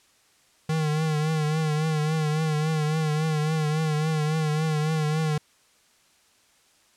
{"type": "tone with vibrato", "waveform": "square", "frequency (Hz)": 154.9, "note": "D#3", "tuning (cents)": -7, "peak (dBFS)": -23, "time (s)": [0.69, 5.38], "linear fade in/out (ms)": 5, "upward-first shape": "triangle", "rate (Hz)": 3.6, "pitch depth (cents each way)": 62, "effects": ["white hiss -61 dBFS RMS until 6.96 s", "low-pass 9000 Hz 12 dB/octave"]}